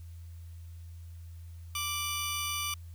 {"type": "tone pair together", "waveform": "15% pulse", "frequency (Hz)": [1174.7, 2960], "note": ["D6", "F#7"], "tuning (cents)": [0, 0], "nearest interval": "octave + major third", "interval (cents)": 1600, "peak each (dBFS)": -28, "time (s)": [1.75, 2.74], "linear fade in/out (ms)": 2, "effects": ["added 84 Hz sine -43 dBFS peak until 2.94 s", "white hiss -65 dBFS RMS until 2.94 s"]}